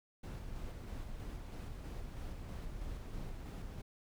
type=noise with tremolo; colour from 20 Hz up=brown; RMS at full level=-43 dBFS; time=0.23-3.82 s; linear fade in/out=10 ms; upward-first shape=square; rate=3.1 Hz; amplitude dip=25%; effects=none